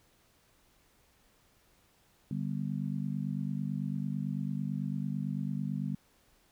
sine chord, G major, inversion second, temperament just, 147 / 196 / 245 Hz, D3 / G3 / B3, +2 / 0 / -14 cents, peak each -35 / -35 / -39 dBFS, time 2.31-5.95 s, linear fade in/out 2 ms, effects pink hiss -67 dBFS RMS until 6.51 s

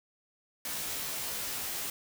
white noise with comb filter, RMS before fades -36 dBFS, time 0.65-1.9 s, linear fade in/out 2 ms, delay 16 ms, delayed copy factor -0.8, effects none

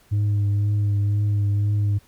sine tone with vibrato, 102.6 Hz, G#2, 21 cents flat, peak -15 dBFS, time 0.11-1.99 s, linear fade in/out 20 ms, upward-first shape triangle, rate 2 Hz, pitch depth 25 cents each way, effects tanh soft clip ceiling -17 dBFS + pink hiss -57 dBFS RMS until 2.07 s

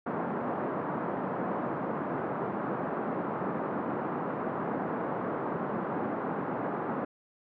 pink band-pass noise, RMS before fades -33 dBFS, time 0.06-7.05 s, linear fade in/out 5 ms, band 170 to 1300 Hz, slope 24 dB/octave, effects none

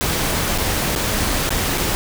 pink noise with dropouts, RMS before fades -20 dBFS, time 0.01-1.95 s, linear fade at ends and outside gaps 0 ms, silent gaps 0.578-0.584 / 0.952-0.96 / 1.492-1.505 / 1.776-1.78 s, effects none

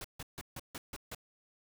pink noise bursts, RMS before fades -43 dBFS, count 7, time 0.01-1.148 s, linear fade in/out 2 ms, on 34 ms, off 150 ms, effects none

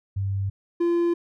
sine / triangle tone pair in turn, 98 / 343.2 Hz, G2 / F4, 0 / -30 cents, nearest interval octave + minor seventh, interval 2170 cents, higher second, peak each -23 / -17 dBFS, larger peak second, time 0.16-0.5 / 0.8-1.14 s, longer neither, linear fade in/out 10 ms, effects none

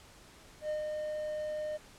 triangle tone with ADSR envelope, 610 Hz, D#5, 34 cents flat, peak -29 dBFS, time 0.61-1.78 s, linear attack 85 ms, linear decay 120 ms, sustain -3 dB, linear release 23 ms, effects pink hiss -56 dBFS RMS until 1.98 s + low-pass 10000 Hz 12 dB/octave

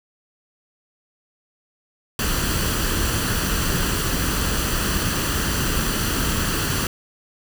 pink noise with comb filter, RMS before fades -22 dBFS, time 2.19-6.87 s, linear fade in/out 2 ms, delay 0.67 ms, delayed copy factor +0.55, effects none

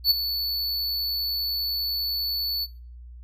square tone with ADSR envelope, 4455 Hz, C#8, 8 cents sharp, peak -14 dBFS, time 0.04-2.67 s, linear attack 67 ms, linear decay 15 ms, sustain -11 dB, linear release 38 ms, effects noise-tail reverb RT60 0.4 s tail -22 dB re dry + added 60 Hz sine -40 dBFS peak until 3.23 s

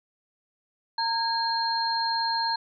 sine tone cluster, 916 / 1635 / 4207 Hz, A#5 / G#6 / C8, -31 / -28 / +9 cents, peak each -26 / -34 / -28 dBFS, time 0.98-2.56 s, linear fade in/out 5 ms, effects none

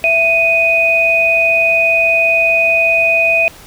sine tone pair together, 665 / 2490 Hz, E5 / D#7, +15 / +1 cents, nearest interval octave + major seventh, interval 2286 cents, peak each -15 / -10 dBFS, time 0.04-3.48 s, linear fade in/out 0 ms, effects pink hiss -38 dBFS RMS until 3.66 s

